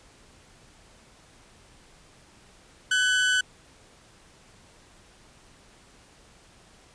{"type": "tone pair together", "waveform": "30% pulse", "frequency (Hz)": [1505, 1648.2], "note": ["F#6", "G#6"], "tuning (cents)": [29, -14], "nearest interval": "major second", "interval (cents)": 157, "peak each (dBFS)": [-18, -30], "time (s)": [2.91, 3.41], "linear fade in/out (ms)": 5, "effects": ["pink hiss -55 dBFS RMS until 6.94 s", "resampled to 22050 Hz"]}